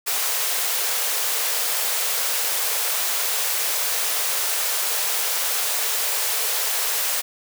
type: high-pass noise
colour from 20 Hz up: white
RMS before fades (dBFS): -23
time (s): 0.06-7.22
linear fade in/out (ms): 20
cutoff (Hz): 410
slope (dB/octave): 96
effects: none